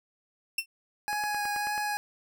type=tone with exponential decay; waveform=sawtooth; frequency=2700 Hz; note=E7; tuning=41 cents sharp; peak=-20 dBFS; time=0.58-0.66 s; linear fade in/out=5 ms; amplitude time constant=17 ms
type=tone with vibrato; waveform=25% pulse; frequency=830.6 Hz; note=G#5; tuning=in tune; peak=-25 dBFS; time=1.08-1.97 s; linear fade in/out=0 ms; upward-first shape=sine; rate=1.8 Hz; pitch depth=13 cents each way
type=click train; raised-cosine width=0.5 ms; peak=-25 dBFS; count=7; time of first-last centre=1.13-1.779 s; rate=9.25 Hz
effects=none